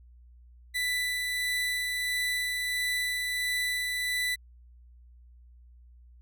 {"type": "tone with tremolo", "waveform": "30% pulse", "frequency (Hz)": 1985, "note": "B6", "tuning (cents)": 8, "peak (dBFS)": -24, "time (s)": [0.74, 4.36], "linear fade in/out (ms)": 20, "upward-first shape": "sine", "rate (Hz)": 1.5, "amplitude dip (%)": 25, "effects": ["added 60 Hz sine -51 dBFS peak until 6.21 s"]}